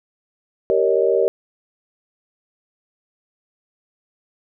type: chord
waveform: sine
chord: Eb dominant seventh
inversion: first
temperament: just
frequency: 388.9 / 466.7 / 560 / 622.3 Hz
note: G4 / Bb4 / Db5 / Eb5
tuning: -14 / +2 / +18 / 0 cents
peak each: -19 / -18 / -21 / -22 dBFS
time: 0.7-1.28 s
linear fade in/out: 0 ms
effects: none